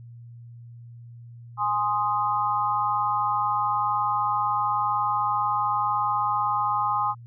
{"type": "chord", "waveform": "sine", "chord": "Ab major", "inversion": "none", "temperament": "equal", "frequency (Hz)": [830.6, 1046.5, 1244.5], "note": ["Ab5", "C6", "Eb6"], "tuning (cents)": [0, 0, 0], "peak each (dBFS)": -26, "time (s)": [1.57, 7.15], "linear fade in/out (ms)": 50, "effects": ["added 118 Hz sine -41 dBFS peak until 7.26 s"]}